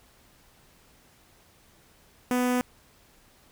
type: tone with notch filter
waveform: sawtooth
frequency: 248.6 Hz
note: B3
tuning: 12 cents sharp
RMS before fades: -25 dBFS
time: 2.31-2.61 s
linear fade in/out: 0 ms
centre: 4100 Hz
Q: 1.5
effects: pink hiss -59 dBFS RMS until 3.51 s